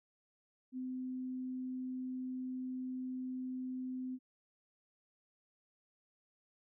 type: tone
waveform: sine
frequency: 256.1 Hz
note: C4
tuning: 37 cents flat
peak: -38 dBFS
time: 0.72-4.19 s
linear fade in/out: 50 ms
effects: none